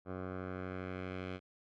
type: tone with low-pass filter sweep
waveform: 10% pulse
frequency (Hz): 92.5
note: F#2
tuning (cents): 0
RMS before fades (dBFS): -42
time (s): 0.05-1.4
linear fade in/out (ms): 50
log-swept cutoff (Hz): 1100 to 2900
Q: 1.5
effects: none